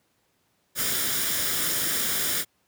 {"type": "noise with comb filter", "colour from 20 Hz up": "white", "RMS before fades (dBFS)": -26, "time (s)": [0.75, 2.45], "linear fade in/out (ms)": 50, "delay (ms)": 0.57, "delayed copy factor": 0.55, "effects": ["pink hiss -69 dBFS RMS until 2.67 s", "high-pass 100 Hz 12 dB/octave"]}